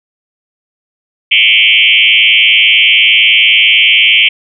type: tone with frequency modulation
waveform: sine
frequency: 2700 Hz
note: E7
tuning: 41 cents sharp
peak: -4 dBFS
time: 1.31-4.29 s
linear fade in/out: 10 ms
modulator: 109 Hz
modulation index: 4.8
effects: none